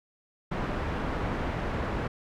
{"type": "low-pass noise", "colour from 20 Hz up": "pink", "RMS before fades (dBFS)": -31, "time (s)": [0.51, 2.08], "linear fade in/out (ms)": 10, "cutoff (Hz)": 1600, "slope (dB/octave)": 12, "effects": []}